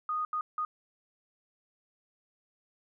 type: tone bursts at uneven times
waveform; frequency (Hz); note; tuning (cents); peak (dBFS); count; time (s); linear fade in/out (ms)
sine; 1238; D#6; -9; -29; 3; 0.09-0.25 / 0.33-0.41 / 0.58-0.65; 2
effects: none